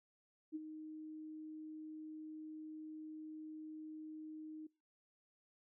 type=tone with ADSR envelope; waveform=sine; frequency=311.1 Hz; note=D#4; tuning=in tune; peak=-38 dBFS; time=0.52-4.67 s; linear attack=34 ms; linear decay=27 ms; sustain=-9 dB; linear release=7 ms; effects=noise-tail reverb RT60 0.3 s tail -24 dB re dry